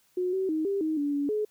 sine tone with pitch steps, 363.2 / 380.1 / 313.7 / 396.6 / 314 / 288.2 / 285.3 / 424.4 Hz, F#4 / F#4 / D#4 / G4 / D#4 / D4 / C#4 / G#4, -32 / +47 / +14 / +20 / +16 / -33 / +50 / +38 cents, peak -25 dBFS, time 0.17-1.45 s, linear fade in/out 5 ms, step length 160 ms, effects white hiss -66 dBFS RMS until 1.5 s

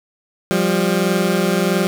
20% pulse tone pair together, 176.72 / 198.2 Hz, F3 / G3, +21 / +19 cents, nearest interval major second, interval 198 cents, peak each -13 dBFS, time 0.51-1.87 s, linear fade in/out 0 ms, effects none

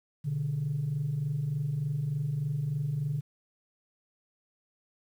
sine tone pair together, 123.47 / 146.83 Hz, B2 / D3, 0 / 0 cents, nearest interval minor third, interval 300 cents, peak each -34 / -28 dBFS, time 0.24-3.21 s, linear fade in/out 20 ms, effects tanh soft clip ceiling -23 dBFS + 10-bit

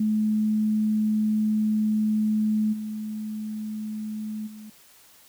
sine tone with level steps, 214.7 Hz, A3, 42 cents flat, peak -20 / -29 / -39 dBFS, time 0-4.7 s, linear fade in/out 5 ms, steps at 2.72 / 4.46 s, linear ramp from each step 20 ms, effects white hiss -54 dBFS RMS until 5.28 s

